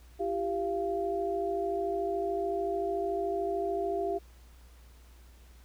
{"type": "tone cluster", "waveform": "sine", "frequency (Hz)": [339, 392.6, 688], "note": ["E4", "G4", "F5"], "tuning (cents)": [49, 3, -26], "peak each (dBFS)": [-37, -31, -33], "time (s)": [0.19, 4.19], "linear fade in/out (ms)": 20, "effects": ["added 60 Hz sine -52 dBFS peak until 5.64 s", "pink hiss -62 dBFS RMS until 5.64 s"]}